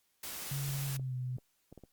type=noise; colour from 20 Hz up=white; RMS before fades=-42 dBFS; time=0.23-0.97 s; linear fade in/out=5 ms
type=tone with pitch glide; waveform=sine; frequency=138.59 to 126.36 Hz; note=C#3 to B2; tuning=0 to +40 cents; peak=-34 dBFS; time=0.51-1.37 s; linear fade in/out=5 ms; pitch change=-160 cents; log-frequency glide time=0.86-1.15 s
type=clicks; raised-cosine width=2 ms; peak=-37 dBFS; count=5; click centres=0.996 / 1.384 / 1.726 / 1.777 / 1.837 s
effects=white hiss -75 dBFS RMS until 1.92 s + Opus 48 kbps